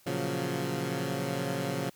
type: chord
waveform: 15% pulse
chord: Gb major seventh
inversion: first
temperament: equal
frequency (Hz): 116.54 / 138.59 / 174.61 / 185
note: Bb2 / Db3 / F3 / Gb3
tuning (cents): 0 / 0 / 0 / 0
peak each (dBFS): -32 / -27 / -29 / -32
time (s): 0.06-1.9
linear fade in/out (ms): 10
effects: white hiss -61 dBFS RMS until 1.95 s